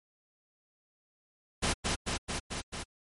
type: noise with echo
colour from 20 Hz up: pink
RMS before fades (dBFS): -28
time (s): 1.62-1.74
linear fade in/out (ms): 20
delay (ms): 220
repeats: 5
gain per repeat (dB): -2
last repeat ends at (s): 2.84
effects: MP3 48 kbps